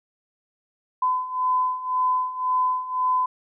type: beating tone pair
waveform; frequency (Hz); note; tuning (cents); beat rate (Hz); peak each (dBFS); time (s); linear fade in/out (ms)
sine; 1012 / 1013.9; B5 / B5; +42 / +45; 1.9; -26 / -22; 1.02-3.26; 5
effects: none